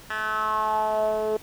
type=tone with band-pass filter sweep; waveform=10% pulse; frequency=216.2 Hz; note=A3; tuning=30 cents flat; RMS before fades=-25 dBFS; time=0.1-1.37 s; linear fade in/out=5 ms; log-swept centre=1800 to 450 Hz; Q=4.6; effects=pink hiss -47 dBFS RMS until 1.42 s